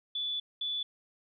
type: tone bursts at uneven times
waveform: sine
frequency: 3462 Hz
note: A7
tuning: 29 cents flat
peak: -31 dBFS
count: 2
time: 0.15-0.4 / 0.61-0.83 s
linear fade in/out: 5 ms
effects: none